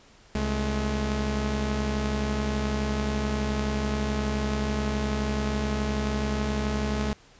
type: tone pair together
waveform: sawtooth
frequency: 67.03 / 212.8 Hz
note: C2 / G#3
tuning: +42 / +42 cents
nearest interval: octave + minor sixth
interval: 2000 cents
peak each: -24 dBFS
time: 0.35-7.13 s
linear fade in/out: 0 ms
effects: pink hiss -55 dBFS RMS until 7.39 s + resampled to 16000 Hz